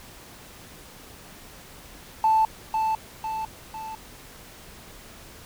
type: tone with echo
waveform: triangle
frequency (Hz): 880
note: A5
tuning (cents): 0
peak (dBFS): -13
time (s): 2.24-2.45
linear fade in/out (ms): 2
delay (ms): 500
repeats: 3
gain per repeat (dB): -6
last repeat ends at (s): 3.95
effects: tanh soft clip ceiling -14 dBFS + pink hiss -46 dBFS RMS until 5.45 s